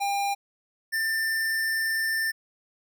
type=tone pair in turn; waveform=square; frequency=801 / 1788.9 Hz; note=G5 / A6; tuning=+37 / +28 cents; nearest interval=octave + major second; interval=1391 cents; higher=second; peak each=-25 dBFS; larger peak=neither; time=0-0.35 / 0.92-2.32 s; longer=second; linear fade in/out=20 ms; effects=none